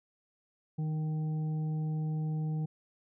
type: harmonic tone with a mistuned harmonic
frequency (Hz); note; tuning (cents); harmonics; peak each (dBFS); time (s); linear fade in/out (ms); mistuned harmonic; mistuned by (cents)
155.56; D#3; 0; 1 / 2 / 3 / 5; -30 / -47 / -50 / -52; 0.78-2.66; 10; 2; -22
effects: none